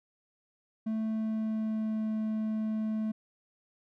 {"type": "tone with pitch glide", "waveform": "triangle", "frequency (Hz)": [220, 217.6], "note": ["A3", "A3"], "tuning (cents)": [0, -19], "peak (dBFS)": -27, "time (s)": [0.86, 3.12], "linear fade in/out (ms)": 10, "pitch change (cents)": -19, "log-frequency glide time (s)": [1.03, 2.13], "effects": []}